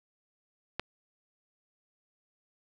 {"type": "click", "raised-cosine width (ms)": 0.3, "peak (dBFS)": -15, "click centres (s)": 0.796, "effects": []}